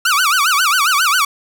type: tone with vibrato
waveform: sawtooth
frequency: 1308 Hz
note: E6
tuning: 14 cents flat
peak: -8 dBFS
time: 0.05-1.25 s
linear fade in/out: 5 ms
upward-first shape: sine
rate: 7.4 Hz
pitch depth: 270 cents each way
effects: none